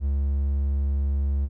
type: tone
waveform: triangle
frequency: 69.7 Hz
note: C#2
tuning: 10 cents sharp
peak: -19 dBFS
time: 0-1.49 s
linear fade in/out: 50 ms
effects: none